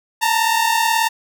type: tone pair together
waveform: sawtooth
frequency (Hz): 890 / 928.4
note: A5 / A#5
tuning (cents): +20 / -7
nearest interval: minor second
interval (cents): 73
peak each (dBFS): -14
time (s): 0.21-1.09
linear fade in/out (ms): 20
effects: none